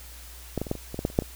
clicks, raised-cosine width 2 ms, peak -13 / -15 / -23 / -12 / -24 / -20 / -16 / -10 / -29 / -6 / -21 dBFS, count 11, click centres 0.577 / 0.616 / 0.668 / 0.714 / 0.753 / 0.944 / 0.991 / 1.051 / 1.101 / 1.189 / 1.222 s, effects added 60 Hz sine -44 dBFS peak until 1.35 s + white hiss -47 dBFS RMS until 1.35 s

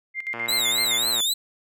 sine tone with tremolo, 2100 Hz, C7, 6 cents sharp, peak -25 dBFS, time 0.14-1 s, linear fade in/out 50 ms, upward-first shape square, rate 7.8 Hz, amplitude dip 75%
click train, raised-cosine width 0.5 ms, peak -18 dBFS, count 102, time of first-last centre 0.34-1.203 s, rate 117 Hz
sawtooth tone with vibrato, 3800 Hz, A#7, 33 cents sharp, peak -18 dBFS, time 0.48-1.34 s, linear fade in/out 10 ms, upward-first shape triangle, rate 3.7 Hz, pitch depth 180 cents each way
effects high-pass 150 Hz 12 dB/octave

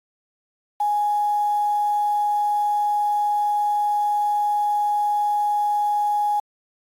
sine tone with quantisation, 830.6 Hz, G#5, in tune, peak -18 dBFS, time 0.8-6.4 s, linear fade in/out 5 ms, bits 7, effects AAC 48 kbps

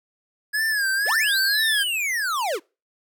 square tone with vibrato, 1665 Hz, G#6, 4 cents sharp, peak -21 dBFS, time 0.53-1.84 s, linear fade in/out 20 ms, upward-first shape sine, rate 2 Hz, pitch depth 120 cents each way
square linear two-way sweep, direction up then down, 287.1 to 4600 to 287.1 Hz, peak -23 dBFS, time 1.05-2.6 s, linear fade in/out 50 ms, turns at 1.41 s
effects noise-tail reverb RT60 0.3 s tail -26 dB re dry

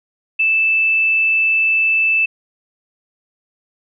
sine tone, 2637 Hz, E7, in tune, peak -12 dBFS, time 0.39-2.26 s, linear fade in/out 10 ms, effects none

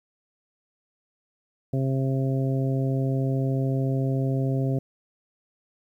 harmonic tone, 133.6 Hz, C3, 36 cents sharp, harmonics 1 / 2 / 3 / 4 / 5, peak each -23 / -29 / -33 / -35 / -37 dBFS, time 1.73-4.79 s, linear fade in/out 5 ms, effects 10-bit

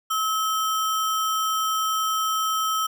sine tone with sample-and-hold, 1291 Hz, E6, 37 cents flat, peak -21 dBFS, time 0.1-2.87 s, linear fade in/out 10 ms, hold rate 4410 Hz, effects none

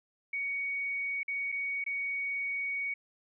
sine tone with dropouts, 2239 Hz, C#7, 17 cents sharp, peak -31 dBFS, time 0.33-2.94 s, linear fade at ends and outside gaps 5 ms, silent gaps 1.232-1.28 / 1.519-1.523 / 1.841-1.863 s, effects none

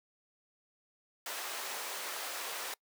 pink high-pass noise, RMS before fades -40 dBFS, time 1.26-2.74 s, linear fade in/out 2 ms, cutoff 600 Hz, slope 12 dB/octave, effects noise-tail reverb RT60 0.1 s tail -25 dB re dry + high-pass 300 Hz 12 dB/octave

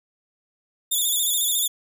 5% pulse tone with vibrato, 3520 Hz, A7, in tune, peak -13 dBFS, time 0.91-1.68 s, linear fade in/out 10 ms, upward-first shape square, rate 14 Hz, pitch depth 53 cents each way, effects none

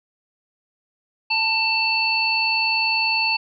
harmonic tone, 890 Hz, A5, 20 cents sharp, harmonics 1 / 3 / 5, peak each -25 / -20 / -23 dBFS, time 1.3-3.37 s, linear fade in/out 10 ms, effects none

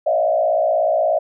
sine tone with frequency modulation, 639 Hz, D#5, 46 cents sharp, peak -14 dBFS, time 0.06-1.19 s, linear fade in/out 10 ms, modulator 56.6 Hz, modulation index 1.2, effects none

